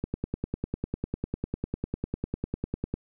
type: click train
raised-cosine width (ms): 3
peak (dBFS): -16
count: 30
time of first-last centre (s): 0.04-2.94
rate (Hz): 10
effects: none